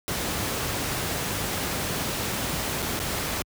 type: noise with dropouts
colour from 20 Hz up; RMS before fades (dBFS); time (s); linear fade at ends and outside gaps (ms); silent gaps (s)
pink; -28; 0.08-3.42; 0; 2.821-2.825 / 2.992-3
effects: high-pass 60 Hz 12 dB/octave